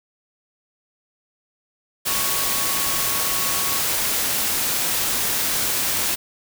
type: tone in noise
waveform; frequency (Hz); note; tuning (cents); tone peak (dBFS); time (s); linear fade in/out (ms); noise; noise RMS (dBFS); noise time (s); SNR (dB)
sine; 1108.7; C#6; 0; -32; 2.07-3.8; 20; white; -22; 2.05-6.16; -13
effects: none